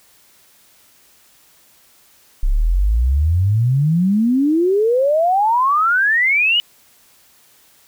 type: exponential sweep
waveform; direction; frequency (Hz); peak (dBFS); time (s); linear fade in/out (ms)
sine; up; 31.9 to 2988; -12; 2.43-6.6; 0
effects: white hiss -52 dBFS RMS until 7.87 s